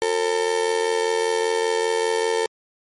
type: tone with amplitude modulation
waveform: 35% pulse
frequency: 449.3 Hz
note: A4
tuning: 36 cents sharp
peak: -14 dBFS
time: 0.02-2.46 s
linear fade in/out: 0 ms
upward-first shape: sine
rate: 85.1 Hz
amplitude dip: 80%
effects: MP3 48 kbps